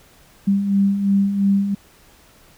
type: beating tone pair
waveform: sine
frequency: 195.7 / 198.6 Hz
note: G3 / G3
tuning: -3 / +23 cents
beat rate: 2.9 Hz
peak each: -23 / -15 dBFS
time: 0.47-1.75 s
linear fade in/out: 10 ms
effects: pink hiss -51 dBFS RMS until 2.57 s